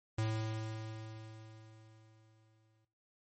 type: tone with exponential decay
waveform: square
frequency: 110 Hz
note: A2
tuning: in tune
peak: -32 dBFS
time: 0.18-2.85 s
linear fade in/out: 5 ms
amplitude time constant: 580 ms
effects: noise-tail reverb RT60 0.5 s tail -19 dB re dry + MP3 32 kbps